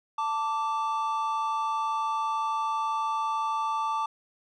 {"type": "tone pair together", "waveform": "triangle", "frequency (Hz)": [887, 1167], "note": ["A5", "D6"], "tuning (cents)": [14, -11], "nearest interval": "perfect fourth", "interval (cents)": 475, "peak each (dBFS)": -27, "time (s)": [0.18, 4.06], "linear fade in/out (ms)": 5, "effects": ["resampled to 22050 Hz"]}